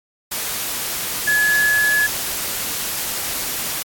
sine tone in noise, 1700 Hz, G#6, 40 cents sharp, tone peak -14 dBFS, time 1.27-2.07 s, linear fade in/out 10 ms, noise white, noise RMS -24 dBFS, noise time 0.31-3.83 s, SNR +7 dB, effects AAC 64 kbps

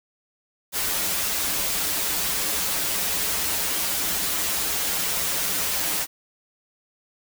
white noise with comb filter, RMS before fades -25 dBFS, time 0.72-6.07 s, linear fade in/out 50 ms, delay 8.2 ms, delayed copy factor -0.75, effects none

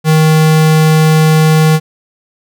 square tone, 156.9 Hz, D#3, 15 cents sharp, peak -6 dBFS, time 0.04-1.8 s, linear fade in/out 50 ms, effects none

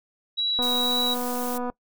sine tone with vibrato, 3885 Hz, B7, 29 cents flat, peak -22 dBFS, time 0.37-1.15 s, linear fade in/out 20 ms, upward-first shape triangle, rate 2 Hz, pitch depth 13 cents each way
click train, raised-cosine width 1 ms, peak -18 dBFS, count 274, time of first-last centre 0.59-1.7 s, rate 246 Hz
blue noise, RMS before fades -35 dBFS, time 0.62-1.58 s, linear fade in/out 5 ms
effects noise-tail reverb RT60 0.1 s tail -22 dB re dry

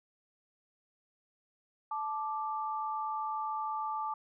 sine tone pair together, 873 / 1177.8 Hz, A5 / D6, -14 / +5 cents, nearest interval perfect fourth, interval 519 cents, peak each -35 / -36 dBFS, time 1.91-4.14 s, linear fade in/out 5 ms, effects none

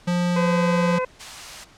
square tone, 176.3 Hz, F3, 17 cents sharp, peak -20 dBFS, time 0.07-0.99 s, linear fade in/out 10 ms
harmonic tone, 509 Hz, C5, 48 cents flat, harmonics 1 / 2 / 3 / 4 / 5, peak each -23 / -27 / -35 / -36 / -36 dBFS, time 0.36-1.05 s, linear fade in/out 5 ms
white high-pass noise, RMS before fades -36 dBFS, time 1.19-1.65 s, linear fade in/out 20 ms, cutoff 580 Hz, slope 48 dB/octave
effects pink hiss -51 dBFS RMS until 1.77 s + low-pass 7000 Hz 12 dB/octave

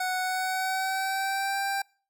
25% pulse tone with pitch glide, 740 to 788.5 Hz, F#5 to G5, 0 to +10 cents, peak -23 dBFS, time 0-1.82 s, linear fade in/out 5 ms, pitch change +110 cents, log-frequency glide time 0.21-1.59 s, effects noise-tail reverb RT60 0.4 s tail -25 dB re dry

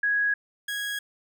sine / 30% pulse tone pair in turn, 1661 / 1654.6 Hz, G#6 / G#6, 0 / -7 cents, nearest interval unison, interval 7 cents, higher first, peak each -21 / -26 dBFS, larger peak first, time 0.03-0.34 / 0.68-0.99 s, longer neither, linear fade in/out 5 ms, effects none

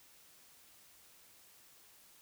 silence, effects white hiss -62 dBFS RMS until 2.21 s

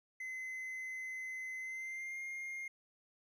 triangle tone with pitch glide, 2046 to 2123 Hz, C7 to C7, -39 to +25 cents, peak -39 dBFS, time 0.2-2.68 s, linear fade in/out 5 ms, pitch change +64 cents, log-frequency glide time 1.59-2.2 s, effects none

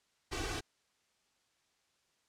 pink noise with comb filter, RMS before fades -37 dBFS, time 0.31-0.61 s, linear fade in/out 20 ms, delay 2.6 ms, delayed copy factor +0.95, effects white hiss -75 dBFS RMS until 2.28 s + low-pass 7000 Hz 12 dB/octave

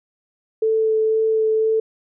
sine tone with vibrato, 440 Hz, A4, in tune, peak -15 dBFS, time 0.62-1.8 s, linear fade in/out 5 ms, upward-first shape sine, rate 2 Hz, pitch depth 9 cents each way, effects none

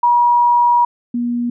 sine tone pair in turn, 960 / 240 Hz, B5 / B3, -49 / -49 cents, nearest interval 2 octaves, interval 2400 cents, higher first, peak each -9 / -16 dBFS, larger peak first, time 0.03-0.85 / 1.14-1.5 s, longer first, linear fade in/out 5 ms, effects none

